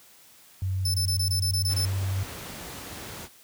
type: tone with pitch glide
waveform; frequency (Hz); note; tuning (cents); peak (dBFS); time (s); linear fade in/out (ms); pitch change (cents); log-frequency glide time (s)
sine; 94.3 to 96.11; F#2 to G2; +33 to -34; -24; 0.62-2.23; 0; +33; 0.96-1.67
type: tone bursts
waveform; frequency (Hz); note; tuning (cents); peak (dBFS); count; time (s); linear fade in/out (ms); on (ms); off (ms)
sawtooth; 5274; E8; 0; -23; 9; 0.85-1.854; 5; 92; 22
type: noise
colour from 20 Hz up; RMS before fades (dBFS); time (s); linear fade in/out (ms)
pink; -39; 1.67-3.29; 50
effects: white hiss -54 dBFS RMS until 3.43 s + high-pass 60 Hz 12 dB/octave